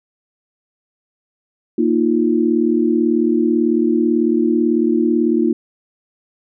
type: chord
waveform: sine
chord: Bb suspended fourth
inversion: none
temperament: equal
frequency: 233.1 / 311.1 / 349.2 Hz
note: Bb3 / Eb4 / F4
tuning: 0 / 0 / 0 cents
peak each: -17 dBFS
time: 1.78-5.53 s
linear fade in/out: 5 ms
effects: none